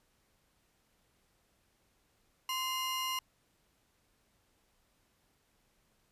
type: tone pair together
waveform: 35% pulse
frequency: 1039 / 2844 Hz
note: C6 / F7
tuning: -12 / +31 cents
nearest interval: octave + perfect fourth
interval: 1743 cents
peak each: -34 / -35 dBFS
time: 2.49-3.19 s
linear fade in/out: 2 ms
effects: pink hiss -73 dBFS RMS until 6.11 s + resampled to 32000 Hz